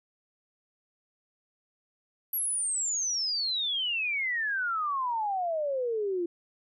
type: exponential sweep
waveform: sine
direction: down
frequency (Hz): 11840 to 337.1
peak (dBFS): -27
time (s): 2.33-6.26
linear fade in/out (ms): 5
effects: none